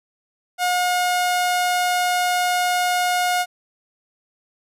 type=tone; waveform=sawtooth; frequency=719 Hz; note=F#5; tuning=50 cents flat; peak=-14 dBFS; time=0.58-3.46 s; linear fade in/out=50 ms; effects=resampled to 32000 Hz